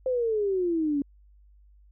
sine exponential sweep, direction down, 524 to 277.2 Hz, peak -23 dBFS, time 0.06-1.02 s, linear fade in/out 2 ms, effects added 50 Hz sine -53 dBFS peak until 1.91 s

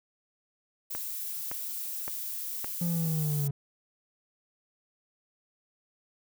violet noise, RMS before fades -36 dBFS, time 0.9-3.48 s, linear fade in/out 10 ms
click train, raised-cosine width 0.5 ms, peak -22 dBFS, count 4, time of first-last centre 0.95-2.645 s, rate 1.77 Hz
triangle linear sweep, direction down, 174.61 to 140.2 Hz, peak -25 dBFS, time 2.81-3.51 s, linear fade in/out 5 ms
effects none

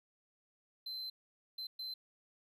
triangle tone bursts at uneven times, 4082 Hz, C8, 44 cents flat, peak -39 dBFS, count 3, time 0.86-1.1 / 1.58-1.67 / 1.79-1.94 s, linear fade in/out 5 ms, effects none

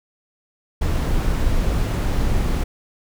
brown noise, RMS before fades -19 dBFS, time 0.81-2.64 s, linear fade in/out 10 ms, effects none

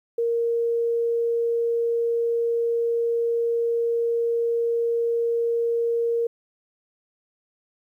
sine tone, 466.2 Hz, A#4, in tune, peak -20 dBFS, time 0.18-6.27 s, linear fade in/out 5 ms, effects 10-bit

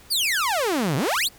sawtooth exponential two-way sweep, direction down then up, 4978 to 125.4 to 4978 Hz, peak -17 dBFS, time 0.1-1.29 s, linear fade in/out 20 ms, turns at 0.96 s, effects pink hiss -50 dBFS RMS until 1.38 s

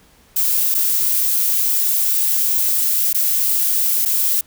violet noise with dropouts, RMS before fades -17 dBFS, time 0.36-4.41 s, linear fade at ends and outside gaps 5 ms, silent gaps 0.744-0.748 / 3.13-3.145 / 4.052-4.057 s, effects pink hiss -52 dBFS RMS until 4.46 s

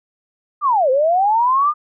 sine linear two-way sweep, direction down then up, 1229 to 501 to 1229 Hz, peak -12 dBFS, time 0.61-1.74 s, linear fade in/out 50 ms, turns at 0.9 s, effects none

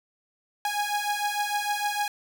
sawtooth beating tone pair, 823 / 829.6 Hz, G#5 / G#5, -16 / -2 cents, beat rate 6.6 Hz, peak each -25 / -25 dBFS, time 0.65-2.08 s, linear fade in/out 2 ms, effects none

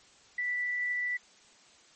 sine tone, 1970 Hz, B6, 5 cents flat, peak -29 dBFS, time 0.38-1.17 s, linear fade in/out 5 ms, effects white hiss -59 dBFS RMS until 1.95 s + MP3 32 kbps

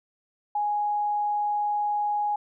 sine tone, 830.6 Hz, G#5, in tune, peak -23 dBFS, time 0.55-2.36 s, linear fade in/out 5 ms, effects none

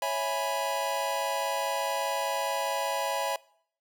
square chord, C# minor seventh, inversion none, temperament equal, 554.4 / 659.3 / 830.6 / 987.8 Hz, C#5 / E5 / G#5 / B5, 0 / 0 / 0 / 0 cents, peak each -34 dBFS, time 0.02-3.36 s, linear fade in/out 2 ms, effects noise-tail reverb RT60 0.6 s tail -22 dB re dry

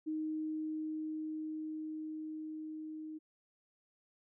sine tone with level ramp, 311.6 Hz, D#4, 3 cents sharp, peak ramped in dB -34 to -42 dBFS, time 0.06-3.19 s, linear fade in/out 20 ms, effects none

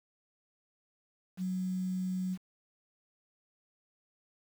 sine tone with quantisation, 185 Hz, F#3, in tune, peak -31 dBFS, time 1.37-2.38 s, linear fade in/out 50 ms, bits 9, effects none

